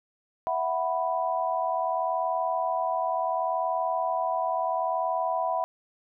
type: chord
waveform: sine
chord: E suspended second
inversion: none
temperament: equal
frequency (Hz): 659.3 / 740 / 987.8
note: E5 / F#5 / B5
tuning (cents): 0 / 0 / 0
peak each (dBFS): -29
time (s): 0.47-5.64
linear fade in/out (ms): 0
effects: none